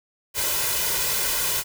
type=noise with comb filter; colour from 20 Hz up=white; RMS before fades=-24 dBFS; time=0.34-1.64 s; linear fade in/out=50 ms; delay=2 ms; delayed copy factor=+0.65; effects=none